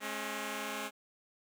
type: tone pair together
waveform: 5% pulse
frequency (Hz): 211.5 / 272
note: G#3 / C#4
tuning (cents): +32 / -33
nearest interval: major third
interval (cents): 435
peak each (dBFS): -28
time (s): 0-0.91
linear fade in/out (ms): 50
effects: none